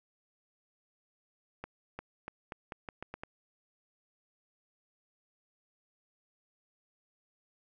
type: accelerating click train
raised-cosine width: 0.5 ms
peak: -25 dBFS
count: 9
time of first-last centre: 1.64-3.235 s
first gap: 350 ms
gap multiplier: 0.83
effects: none